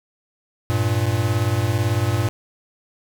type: beating tone pair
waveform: square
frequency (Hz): 98.3 / 116.3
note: G2 / A#2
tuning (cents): +5 / -4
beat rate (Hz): 18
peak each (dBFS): -22 / -21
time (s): 0.7-2.29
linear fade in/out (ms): 0
effects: none